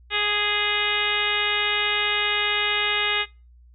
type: harmonic tone with a mistuned harmonic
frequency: 415.3 Hz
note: G#4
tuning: in tune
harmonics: 1 / 2 / 3 / 4 / 5 / 6 / 7 / 8 / 9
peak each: -33 / -33 / -31 / -29 / -27 / -29 / -28 / -32 / -29 dBFS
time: 0.1-3.26 s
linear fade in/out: 50 ms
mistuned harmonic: 9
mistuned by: -20 cents
effects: noise-tail reverb RT60 0.3 s tail -24 dB re dry + added 60 Hz sine -48 dBFS peak until 3.74 s